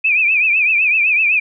sine tone with vibrato, 2489 Hz, D#7, in tune, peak -11 dBFS, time 0.04-1.4 s, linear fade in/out 10 ms, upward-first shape triangle, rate 7.9 Hz, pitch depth 130 cents each way, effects none

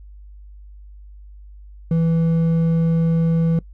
sine tone with hard clipping, 164.81 Hz, E3, in tune, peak -16 dBFS, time 1.91-3.59 s, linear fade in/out 2 ms, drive 5 dB, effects noise-tail reverb RT60 0.1 s tail -22 dB re dry + added 50 Hz sine -38 dBFS peak until 3.73 s

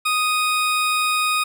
20% pulse tone, 1244.5 Hz, D#6, in tune, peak -13 dBFS, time 0.05-1.44 s, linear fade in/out 10 ms, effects none

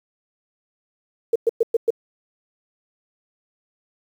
sine tone bursts, 458.8 Hz, A#4, 28 cents flat, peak -13 dBFS, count 5, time 1.33-1.905 s, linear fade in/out 5 ms, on 27 ms, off 110 ms, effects 8-bit

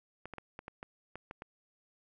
clicks, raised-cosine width 0.5 ms, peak -28 dBFS, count 9, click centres 0.256 / 0.337 / 0.383 / 0.591 / 0.681 / 0.829 / 1.156 / 1.311 / 1.421 s, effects none

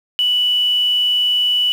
sine tone with quantisation, 2960 Hz, F#7, in tune, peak -13 dBFS, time 0.19-1.72 s, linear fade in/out 0 ms, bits 6, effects none

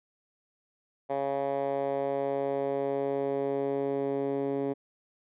10% pulse tone with band-pass filter sweep, 138.59 Hz, C#3, in tune, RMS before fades -30 dBFS, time 1.09-4.74 s, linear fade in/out 20 ms, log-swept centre 630 to 350 Hz, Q 2.1, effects resampled to 8000 Hz

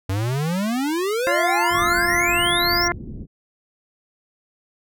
square exponential sweep, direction up, 92.1 to 5800 Hz, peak -21 dBFS, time 0.09-2.88 s, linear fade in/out 5 ms
harmonic tone, 347.7 Hz, F4, 8 cents flat, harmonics 1 / 2 / 3 / 4 / 5 / 6, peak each -26 / -26 / -26 / -26 / -26 / -26 dBFS, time 1.27-2.92 s, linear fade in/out 0 ms
pink low-pass noise, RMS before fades -33 dBFS, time 1.69-3.27 s, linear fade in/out 50 ms, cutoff 310 Hz, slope 24 dB/octave
click, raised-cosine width 5 ms, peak -21 dBFS, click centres 2.731 s
effects none

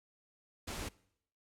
pink noise, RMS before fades -41 dBFS, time 0.67-0.89 s, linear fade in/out 10 ms, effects noise-tail reverb RT60 0.7 s tail -22 dB re dry + low-pass 11000 Hz 12 dB/octave

